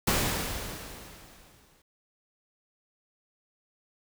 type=noise with exponential decay; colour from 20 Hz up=pink; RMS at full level=-24 dBFS; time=0.07-1.82 s; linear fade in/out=5 ms; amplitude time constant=380 ms; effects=none